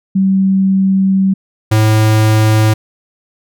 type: tone pair in turn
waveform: sine / square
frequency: 192.1 / 108.81 Hz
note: G3 / A2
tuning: -35 / -19 cents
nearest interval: minor seventh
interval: 984 cents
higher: first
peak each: -8 dBFS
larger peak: neither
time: 0.15-1.34 / 1.71-2.74 s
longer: first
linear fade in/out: 10 ms
effects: none